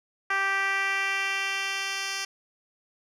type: tone with band-pass filter sweep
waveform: 10% pulse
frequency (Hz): 391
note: G4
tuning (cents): -4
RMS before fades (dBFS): -28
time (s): 0.3-2.25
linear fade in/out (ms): 5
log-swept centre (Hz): 1600 to 4400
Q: 1.6
effects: none